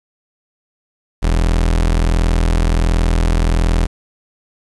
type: tone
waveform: 35% pulse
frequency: 41.37 Hz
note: E1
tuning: 7 cents sharp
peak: -10 dBFS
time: 1.22-3.87 s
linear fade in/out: 20 ms
effects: resampled to 24000 Hz + 7-bit